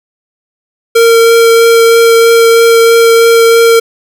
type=tone with vibrato; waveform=square; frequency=460 Hz; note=A#4; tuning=23 cents flat; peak=-3 dBFS; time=0.95-3.8 s; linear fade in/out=10 ms; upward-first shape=triangle; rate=3.1 Hz; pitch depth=9 cents each way; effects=none